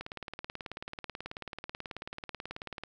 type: click train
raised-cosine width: 0.3 ms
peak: -23 dBFS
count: 53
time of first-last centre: 0.01-2.836 s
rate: 18.4 Hz
effects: none